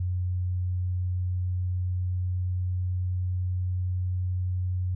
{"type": "tone with pitch glide", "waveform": "sine", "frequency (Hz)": [90.5, 91.18], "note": ["F#2", "F#2"], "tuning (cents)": [-38, -25], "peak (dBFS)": -25, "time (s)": [0, 4.95], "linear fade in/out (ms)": 5, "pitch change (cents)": 13, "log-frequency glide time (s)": [0.29, 4.18], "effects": []}